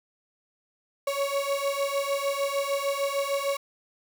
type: beating tone pair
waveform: 35% pulse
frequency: 554.4 / 561 Hz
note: C#5 / C#5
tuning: 0 / +21 cents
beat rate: 6.6 Hz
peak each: -27 dBFS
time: 1.07-3.57 s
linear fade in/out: 5 ms
effects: 10-bit